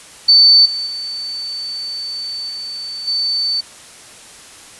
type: tone with level steps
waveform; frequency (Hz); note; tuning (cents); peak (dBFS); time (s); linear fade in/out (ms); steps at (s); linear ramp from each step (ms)
sine; 4530; C#8; +37; -5 / -19 / -22 / -24 / -15; 0.28-3.61; 10; 0.65 / 0.86 / 2.49 / 3.07; 10
effects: white hiss -39 dBFS RMS until 4.79 s + resampled to 24000 Hz